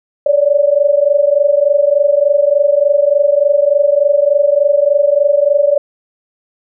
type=tone pair together; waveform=sine; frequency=563.6 / 587 Hz; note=C#5 / D5; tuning=+29 / -1 cents; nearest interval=minor second; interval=70 cents; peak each=-11 dBFS; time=0.26-5.78 s; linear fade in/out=5 ms; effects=none